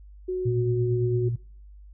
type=tone with pitch glide; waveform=sine; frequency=368.2 to 365.9 Hz; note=F#4 to F#4; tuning=-8 to -19 cents; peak=-25 dBFS; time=0.28-1.29 s; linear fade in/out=10 ms; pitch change=-11 cents; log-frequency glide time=0.47-0.58 s
type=tone with tremolo; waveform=sine; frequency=117.9 Hz; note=A#2; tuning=20 cents sharp; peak=-21 dBFS; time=0.45-1.36 s; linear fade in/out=10 ms; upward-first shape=triangle; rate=8.9 Hz; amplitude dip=50%
effects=noise-tail reverb RT60 0.5 s tail -23 dB re dry + added 50 Hz sine -44 dBFS peak until 1.93 s